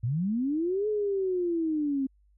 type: linear two-way sweep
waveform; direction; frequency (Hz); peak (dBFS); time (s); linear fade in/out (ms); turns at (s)
sine; up then down; 107 to 430 to 263.2; -25; 0.03-2.07; 10; 0.88
effects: added 50 Hz sine -60 dBFS peak until 2.37 s